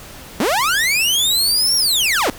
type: linear two-way sweep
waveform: sawtooth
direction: up then down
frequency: 178.1 to 5630 to 205.3 Hz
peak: -11 dBFS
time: 0.4-2.3 s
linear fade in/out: 2 ms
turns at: 1.76 s
effects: pink hiss -37 dBFS RMS until 2.38 s